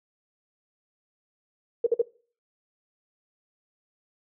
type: tone bursts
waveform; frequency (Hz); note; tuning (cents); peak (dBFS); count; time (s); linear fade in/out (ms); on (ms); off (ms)
sine; 466.2; A#4; 0; -17; 3; 1.84-2.018; 5; 26; 50
effects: noise-tail reverb RT60 0.4 s tail -20 dB re dry